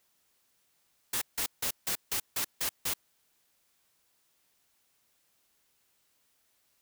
white noise bursts, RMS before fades -31 dBFS, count 8, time 1.13-2.938 s, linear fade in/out 5 ms, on 86 ms, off 160 ms, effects white hiss -72 dBFS RMS until 6.81 s

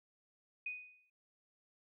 sine tone with exponential decay, 2489 Hz, D#7, in tune, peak -36 dBFS, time 0.66-1.1 s, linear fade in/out 5 ms, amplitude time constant 94 ms, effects none

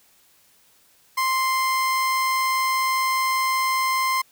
30% pulse tone, 1046.5 Hz, C6, in tune, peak -17 dBFS, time 1.17-4.22 s, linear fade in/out 10 ms, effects white hiss -58 dBFS RMS until 4.31 s

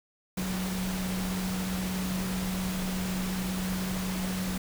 sine tone in noise, 185.9 Hz, F#3, 8 cents sharp, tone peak -30 dBFS, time 0.37-4.58 s, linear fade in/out 5 ms, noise pink, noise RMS -36 dBFS, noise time 0.37-4.58 s, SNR +3 dB, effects none

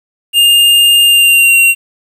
square tone with pitch glide, 2814 to 2750 Hz, F7 to F7, +12 to -27 cents, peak -5 dBFS, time 0.33-1.75 s, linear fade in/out 50 ms, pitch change -39 cents, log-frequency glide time 1.03-1.58 s, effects 7-bit

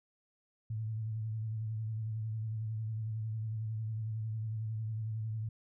sine tone with vibrato, 110 Hz, A2, in tune, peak -34 dBFS, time 0.7-5.49 s, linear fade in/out 5 ms, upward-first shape sine, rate 11 Hz, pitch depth 41 cents each way, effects none

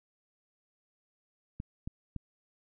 clicks, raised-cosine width 5 ms, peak -25 dBFS, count 3, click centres 1.601 / 1.875 / 2.163 s, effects none

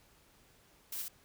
blue noise with echo, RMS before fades -40 dBFS, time 0.92-1.02 s, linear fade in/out 5 ms, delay 63 ms, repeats 1, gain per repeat -2 dB, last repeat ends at 1.083 s, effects pink hiss -65 dBFS RMS until 1.24 s

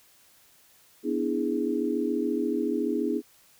sine chord, E dominant seventh, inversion second, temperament equal with one note detuned, 246.9 / 293.7 / 327.9 / 415.3 Hz, B3 / D4 / E4 / G#4, 0 / 0 / -9 / 0 cents, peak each -30 dBFS, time 1.03-3.22 s, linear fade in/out 50 ms, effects white hiss -59 dBFS RMS until 3.59 s

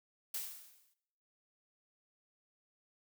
blue noise with exponential decay, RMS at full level -37 dBFS, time 0.34-0.94 s, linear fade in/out 5 ms, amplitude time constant 130 ms, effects noise-tail reverb RT60 0.8 s tail -19 dB re dry

